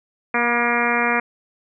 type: harmonic tone with a mistuned harmonic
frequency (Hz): 238.1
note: A#3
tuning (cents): +37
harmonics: 1 / 2 / 3 / 4 / 5 / 6 / 7 / 8 / 9 / 10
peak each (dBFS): -26 / -26 / -26 / -26 / -26 / -26 / -26 / -26 / -26 / -26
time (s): 0.34-1.2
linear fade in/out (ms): 5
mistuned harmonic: 4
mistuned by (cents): +18
effects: none